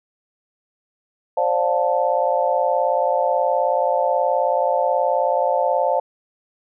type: chord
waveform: sine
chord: D minor seventh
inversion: third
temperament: just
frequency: 528.6 / 587.3 / 704.8 / 881 Hz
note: C5 / D5 / F5 / A5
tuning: +18 / 0 / +16 / +2 cents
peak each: -21 / -22 / -22 / -22 dBFS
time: 1.37-6 s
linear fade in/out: 5 ms
effects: none